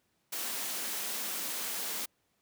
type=high-pass noise; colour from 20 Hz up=white; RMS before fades=-36 dBFS; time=0.32-2.06 s; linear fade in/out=10 ms; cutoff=170 Hz; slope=96 dB/octave; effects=pink hiss -75 dBFS RMS until 2.41 s + high-pass 80 Hz 12 dB/octave